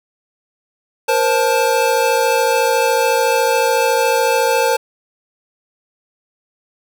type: tone cluster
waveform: square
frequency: 473.1 / 527 / 877 Hz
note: A#4 / C5 / A5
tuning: +26 / +12 / -6 cents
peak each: -18 dBFS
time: 1.08-4.77 s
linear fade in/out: 10 ms
effects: none